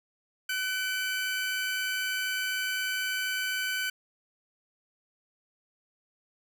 30% pulse tone pair together, 1508 / 2317 Hz, F#6 / D7, +32 / -24 cents, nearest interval perfect fifth, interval 744 cents, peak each -27 / -33 dBFS, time 0.49-3.9 s, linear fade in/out 5 ms, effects none

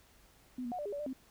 sine tone with pitch steps, 251.7 / 240 / 727 / 590 / 408.9 / 573 / 595 / 261.9 Hz, B3 / B3 / F#5 / D5 / G#4 / D5 / D5 / C4, +33 / -49 / -31 / +8 / -27 / -43 / +22 / +2 cents, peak -36 dBFS, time 0.58-1.132 s, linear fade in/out 5 ms, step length 69 ms, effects added 50 Hz sine -68 dBFS peak until 1.3 s + pink hiss -64 dBFS RMS until 1.3 s

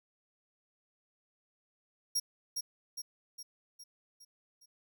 sawtooth tone with echo, 5600 Hz, F8, 4 cents sharp, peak -26 dBFS, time 2.15-2.2 s, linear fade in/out 10 ms, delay 410 ms, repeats 6, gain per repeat -5 dB, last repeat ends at 4.66 s, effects none

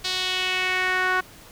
sawtooth tone with band-pass filter sweep, 369.8 Hz, F#4, 1 cent flat, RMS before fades -24 dBFS, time 0.04-1.21 s, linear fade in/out 10 ms, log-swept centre 4200 to 1400 Hz, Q 2.5, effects pink hiss -47 dBFS RMS until 1.51 s

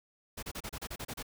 pink noise bursts, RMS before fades -40 dBFS, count 10, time 0.37-1.228 s, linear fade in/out 10 ms, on 57 ms, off 32 ms, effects none

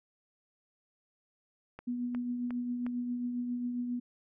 click train, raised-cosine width 0.5 ms, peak -29 dBFS, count 4, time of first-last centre 1.79-2.865 s, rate 2.79 Hz
sine tone with tremolo, 244.1 Hz, B3, 20 cents flat, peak -30 dBFS, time 1.87-4 s, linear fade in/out 10 ms, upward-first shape triangle, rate 7.4 Hz, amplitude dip 40%
effects none

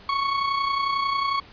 40% pulse tone with amplitude modulation, 1108.7 Hz, C#6, in tune, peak -19 dBFS, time 0.09-1.4 s, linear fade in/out 2 ms, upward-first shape sine, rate 31.1 Hz, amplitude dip 50%, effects pink hiss -48 dBFS RMS until 1.52 s + resampled to 11025 Hz

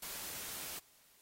white noise, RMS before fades -44 dBFS, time 0.02-0.79 s, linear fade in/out 5 ms, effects white hiss -66 dBFS RMS until 1.21 s + AAC 48 kbps

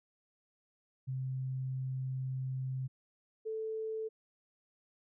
sine tone pair in turn, 130.81 / 440 Hz, C3 / A4, 0 / 0 cents, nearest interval octave + major sixth, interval 2100 cents, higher second, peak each -34 / -35 dBFS, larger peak first, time 1.07-2.88 / 3.45-4.09 s, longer first, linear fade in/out 20 ms, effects none

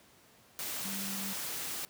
sine tone in noise, 196 Hz, G3, in tune, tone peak -40 dBFS, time 0.85-1.33 s, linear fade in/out 0 ms, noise white, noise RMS -38 dBFS, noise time 0.59-1.85 s, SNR -5 dB, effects pink hiss -61 dBFS RMS until 1.89 s + high-pass 100 Hz 12 dB/octave

